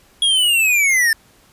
square linear sweep, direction down, 3322 to 1760 Hz, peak -13 dBFS, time 0.22-1.13 s, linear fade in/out 2 ms, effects pink hiss -52 dBFS RMS until 1.52 s + resampled to 32000 Hz

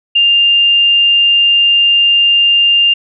sine tone, 2800 Hz, F7, 4 cents sharp, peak -6 dBFS, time 0.15-2.94 s, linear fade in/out 10 ms, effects none

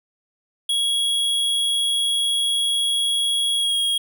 square tone with pitch glide, 3322 to 3280 Hz, G#7 to G#7, 0 to -22 cents, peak -19 dBFS, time 0.69-3.98 s, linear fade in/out 5 ms, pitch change -22 cents, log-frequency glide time 3.56-3.76 s, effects none

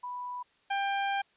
sine / sawtooth tone pair in turn, 987 / 793.6 Hz, B5 / G5, -1 / +21 cents, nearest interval major third, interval 378 cents, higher first, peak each -35 / -24 dBFS, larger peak second, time 0.03-0.43 / 0.7-1.22 s, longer second, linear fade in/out 10 ms, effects white hiss -67 dBFS RMS until 1.36 s + resampled to 8000 Hz

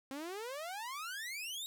sawtooth exponential sweep, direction up, 261.6 to 3852 Hz, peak -37 dBFS, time 0.11-1.66 s, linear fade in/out 0 ms, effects none

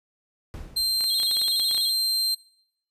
brown noise with exponential decay, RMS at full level -34 dBFS, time 0.54-1.23 s, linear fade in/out 0 ms, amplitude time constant 150 ms
40% pulse tone, 4153 Hz, C8, 14 cents flat, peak -20 dBFS, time 0.76-2.35 s, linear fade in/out 10 ms
clicks, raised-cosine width 0.2 ms, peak -20 dBFS, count 12, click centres 1.008 / 1.041 / 1.2 / 1.232 / 1.313 / 1.369 / 1.416 / 1.482 / 1.597 / 1.712 / 1.747 / 1.778 s
triangle tone with vibrato, 3520 Hz, A7, in tune, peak -28 dBFS, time 1.06-1.93 s, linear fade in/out 50 ms, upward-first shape square, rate 12 Hz, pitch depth 110 cents each way
effects noise-tail reverb RT60 0.7 s tail -21 dB re dry + resampled to 32000 Hz

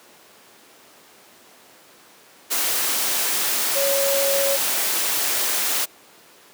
sine tone in noise, 554.4 Hz, C#5, in tune, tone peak -20 dBFS, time 3.75-4.57 s, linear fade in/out 20 ms, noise white, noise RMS -22 dBFS, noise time 2.5-5.86 s, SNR -1 dB, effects pink hiss -49 dBFS RMS until 6.53 s + high-pass 300 Hz 12 dB/octave

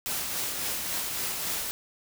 white noise with tremolo, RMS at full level -30 dBFS, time 0.06-1.71 s, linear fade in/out 0 ms, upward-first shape triangle, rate 3.6 Hz, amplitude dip 35%, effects none

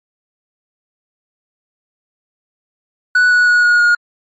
triangle tone with pitch steps, 1480 / 1468.1 / 1456.3 / 1444.5 / 1432.9 Hz, F#6 / F#6 / F#6 / F#6 / F6, 0 / -14 / -28 / -42 / +44 cents, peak -6 dBFS, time 3.15-3.95 s, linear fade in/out 5 ms, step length 160 ms, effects MP3 32 kbps

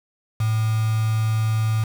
sine tone with quantisation, 110 Hz, A2, in tune, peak -18 dBFS, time 0.4-1.84 s, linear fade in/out 5 ms, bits 5, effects none

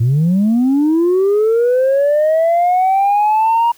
sine linear sweep, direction up, 110 to 948 Hz, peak -8 dBFS, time 0-3.72 s, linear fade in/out 10 ms, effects tanh soft clip ceiling -8 dBFS + white hiss -48 dBFS RMS until 3.77 s

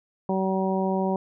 harmonic tone, 190.2 Hz, F#3, 48 cents sharp, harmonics 1 / 2 / 3 / 4 / 5, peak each -25 / -28 / -30 / -31 / -32 dBFS, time 0.29-1.16 s, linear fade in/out 2 ms, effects none

